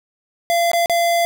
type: tone with dropouts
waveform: square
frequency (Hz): 684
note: F5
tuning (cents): -36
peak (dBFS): -15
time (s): 0.5-1.25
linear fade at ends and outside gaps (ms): 0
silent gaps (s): 0.716-0.733 / 0.859-0.897
effects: none